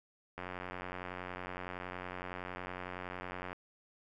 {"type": "click train", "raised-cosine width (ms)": 0.5, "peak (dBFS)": -26, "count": 287, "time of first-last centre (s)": [0.38, 3.53], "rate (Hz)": 90.8, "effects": []}